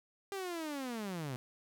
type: linear sweep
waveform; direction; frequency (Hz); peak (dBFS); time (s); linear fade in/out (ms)
sawtooth; down; 400.7 to 120; -34; 0.32-1.36; 0
effects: none